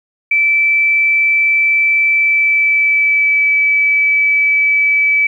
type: tone with pitch glide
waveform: sine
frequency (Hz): 2322 to 2299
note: D7 to D7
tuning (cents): -20 to -37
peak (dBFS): -9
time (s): 0.31-5.27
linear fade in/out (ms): 5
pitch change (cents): -17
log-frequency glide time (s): 2.13-3.47
effects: 8-bit